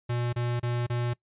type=tone bursts; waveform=square; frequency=120.5 Hz; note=B2; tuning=42 cents flat; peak=-27 dBFS; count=4; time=0.09-1.137 s; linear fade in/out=10 ms; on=240 ms; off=29 ms; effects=noise-tail reverb RT60 0.1 s tail -23 dB re dry + resampled to 8000 Hz